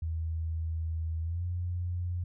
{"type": "tone with pitch glide", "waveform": "sine", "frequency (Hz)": [81, 88.33], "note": ["E2", "F2"], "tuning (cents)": [-30, 20], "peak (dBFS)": -30, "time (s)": [0.02, 2.24], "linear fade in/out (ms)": 5, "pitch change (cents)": 150, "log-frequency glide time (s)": [1.22, 1.44], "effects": []}